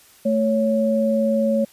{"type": "tone pair together", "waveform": "sine", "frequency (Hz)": [220.6, 555.9], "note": ["A3", "C#5"], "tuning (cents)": [5, 5], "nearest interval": "octave + major third", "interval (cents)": 1600, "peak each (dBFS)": -19, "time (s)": [0.25, 1.65], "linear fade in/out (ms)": 10, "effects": ["white hiss -51 dBFS RMS until 1.72 s", "resampled to 32000 Hz"]}